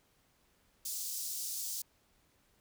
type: high-pass noise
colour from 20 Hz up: pink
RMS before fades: -39 dBFS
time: 0.85-1.82 s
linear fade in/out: 5 ms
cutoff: 5100 Hz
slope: 24 dB/octave
effects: pink hiss -71 dBFS RMS until 2.6 s